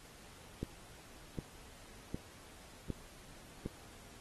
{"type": "click train", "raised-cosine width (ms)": 3, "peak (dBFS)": -24, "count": 5, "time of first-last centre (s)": [0.63, 3.66], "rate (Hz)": 1.32, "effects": ["pink hiss -57 dBFS RMS until 4.2 s", "AAC 32 kbps"]}